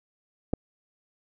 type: clicks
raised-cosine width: 2 ms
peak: -28 / -12 dBFS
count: 2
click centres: 0.532 / 0.536 s
effects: none